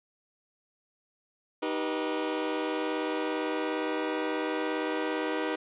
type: chord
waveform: sawtooth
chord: Eb augmented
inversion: none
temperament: just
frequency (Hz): 311.1 / 388.9 / 486.1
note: Eb4 / G4 / B4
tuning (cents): 0 / -14 / -28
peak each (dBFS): -28 / -31 / -29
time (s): 1.62-5.56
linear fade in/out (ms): 10
effects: resampled to 8000 Hz + 10-bit